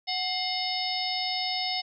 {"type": "harmonic tone with a mistuned harmonic", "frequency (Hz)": 740, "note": "F#5", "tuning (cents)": 0, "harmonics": [1, 3, 4, 5, 6, 7], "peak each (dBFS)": [-33, -36, -37, -34, -36, -32], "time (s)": [0.07, 1.82], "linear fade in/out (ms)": 20, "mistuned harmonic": 3, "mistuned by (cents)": -81, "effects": []}